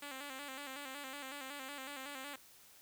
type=tone with vibrato; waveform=5% pulse; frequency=275.1 Hz; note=C#4; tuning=13 cents flat; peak=-33 dBFS; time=0.02-2.36 s; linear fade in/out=5 ms; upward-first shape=square; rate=5.4 Hz; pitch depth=75 cents each way; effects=white hiss -61 dBFS RMS until 2.81 s